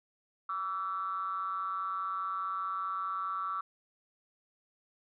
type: ring-modulated tone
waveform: triangle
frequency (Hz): 92.4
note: F#2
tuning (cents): -2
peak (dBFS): -27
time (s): 0.49-3.61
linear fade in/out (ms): 5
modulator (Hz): 1240
effects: tanh soft clip ceiling -23 dBFS